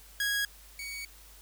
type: tone pair in turn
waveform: sawtooth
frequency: 1652 / 2245 Hz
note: G#6 / C#7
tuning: -10 / +21 cents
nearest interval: perfect fourth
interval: 531 cents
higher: second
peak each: -24 / -34 dBFS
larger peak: first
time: 0.2-0.45 / 0.79-1.05 s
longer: second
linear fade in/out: 2 ms
effects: added 50 Hz sine -54 dBFS peak until 1.41 s + white hiss -55 dBFS RMS until 1.41 s